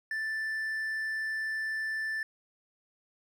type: tone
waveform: triangle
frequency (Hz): 1764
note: A6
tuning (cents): +4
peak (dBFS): -29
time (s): 0.11-2.23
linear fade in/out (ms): 2
effects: none